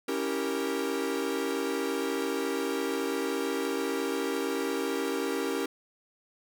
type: chord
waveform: 45% pulse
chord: C# diminished seventh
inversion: none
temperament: equal with one note detuned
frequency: 277.2 / 326.2 / 392 / 466.2 Hz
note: C#4 / E4 / G4 / Bb4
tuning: 0 / -18 / 0 / 0 cents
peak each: -34 / -36 / -33 / -34 dBFS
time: 0.08-5.66 s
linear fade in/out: 5 ms
effects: none